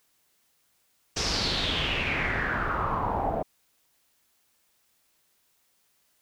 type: noise with low-pass filter sweep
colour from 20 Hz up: pink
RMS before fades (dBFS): -28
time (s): 1.16-3.43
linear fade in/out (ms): 10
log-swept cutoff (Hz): 5800 to 680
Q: 5.1
effects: white hiss -69 dBFS RMS until 6.21 s